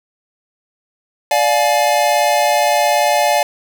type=chord; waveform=square; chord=D diminished; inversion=none; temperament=just; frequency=587.3 / 704.8 / 845.8 Hz; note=D5 / F5 / Ab5; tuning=0 / +16 / +31 cents; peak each=-17 dBFS; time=1.31-3.43 s; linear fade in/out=2 ms; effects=none